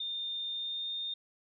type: tone with pitch glide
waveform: sine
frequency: 3624 to 3647 Hz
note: A#7 to A#7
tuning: -50 to -39 cents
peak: -34 dBFS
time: 0-1.14 s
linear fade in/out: 5 ms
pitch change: +11 cents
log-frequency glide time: 0.49-0.88 s
effects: none